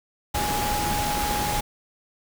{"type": "tone in noise", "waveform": "sine", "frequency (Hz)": 830.6, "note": "G#5", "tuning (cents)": 0, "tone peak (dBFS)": -26, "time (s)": [0.34, 1.61], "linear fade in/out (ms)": 10, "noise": "pink", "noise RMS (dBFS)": -27, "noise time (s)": [0.34, 1.61], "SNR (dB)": -2, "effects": []}